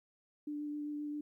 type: tone with vibrato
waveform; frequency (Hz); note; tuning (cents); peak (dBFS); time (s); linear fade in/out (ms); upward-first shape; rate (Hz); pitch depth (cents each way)
sine; 295.5; D4; +11; -37; 0.47-1.21; 5; sine; 7.6; 11
effects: 13-bit